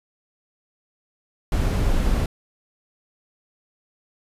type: noise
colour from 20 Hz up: brown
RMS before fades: -20 dBFS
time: 1.52-2.26 s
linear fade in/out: 2 ms
effects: resampled to 32000 Hz